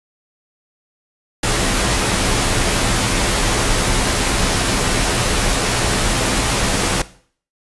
pink noise with comb filter, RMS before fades -17 dBFS, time 1.43-7.02 s, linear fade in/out 5 ms, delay 13 ms, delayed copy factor -0.5, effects noise-tail reverb RT60 0.5 s tail -17 dB re dry + resampled to 24000 Hz

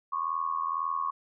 sine tone with amplitude modulation, 1100 Hz, C#6, 14 cents flat, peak -24 dBFS, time 0.12-1.11 s, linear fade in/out 10 ms, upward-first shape sine, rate 82 Hz, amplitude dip 85%, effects none

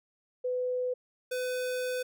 sine / square tone pair in turn, 501 / 503.2 Hz, B4 / B4, +25 / +32 cents, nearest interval unison, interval 7 cents, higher second, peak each -28 / -31 dBFS, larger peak first, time 0.44-0.94 / 1.31-2.03 s, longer second, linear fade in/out 10 ms, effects none

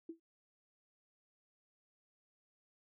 sine tone with exponential decay, 329.6 Hz, E4, in tune, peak -39 dBFS, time 0.09-0.2 s, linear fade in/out 5 ms, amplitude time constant 22 ms, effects none

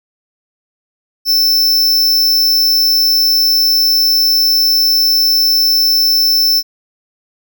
square tone, 5320 Hz, E8, 15 cents sharp, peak -9 dBFS, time 1.25-6.63 s, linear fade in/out 50 ms, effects none

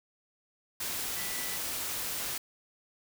sine tone in noise, 1975.5 Hz, B6, in tune, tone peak -44 dBFS, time 1.16-1.57 s, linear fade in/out 5 ms, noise white, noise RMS -35 dBFS, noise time 0.8-2.38 s, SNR -12 dB, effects none

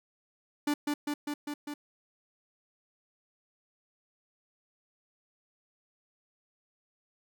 45% pulse tone with echo, 292.9 Hz, D4, 5 cents flat, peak -26 dBFS, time 0.67-0.74 s, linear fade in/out 5 ms, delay 200 ms, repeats 5, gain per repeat -2 dB, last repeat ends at 1.74 s, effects none

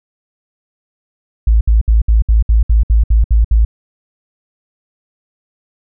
sine tone bursts, 55 Hz, A1, in tune, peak -6 dBFS, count 11, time 1.47-3.65 s, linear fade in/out 5 ms, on 140 ms, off 64 ms, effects none

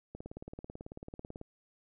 click train, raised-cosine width 2 ms, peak -30 dBFS, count 24, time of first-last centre 0.15-1.414 s, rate 18.2 Hz, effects none

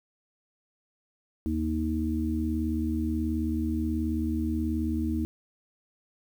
harmonic tone, 78.6 Hz, D#2, 18 cents sharp, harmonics 1 / 3 / 4, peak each -30 / -30 / -30 dBFS, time 1.46-5.25 s, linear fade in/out 0 ms, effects 9-bit

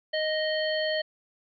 harmonic tone, 622.3 Hz, D#5, in tune, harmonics 1 / 3 / 5 / 7, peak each -27 / -32 / -34 / -35 dBFS, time 0.13-1.02 s, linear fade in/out 10 ms, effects none

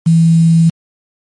sine tone with quantisation, 164.81 Hz, E3, in tune, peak -5 dBFS, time 0.06-0.7 s, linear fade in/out 10 ms, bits 5, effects MP3 48 kbps

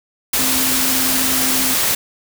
sine tone in noise, 260.3 Hz, C4, 9 cents flat, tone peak -24 dBFS, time 0.39-1.74 s, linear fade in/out 5 ms, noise white, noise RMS -17 dBFS, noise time 0.33-1.95 s, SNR -10 dB, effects none

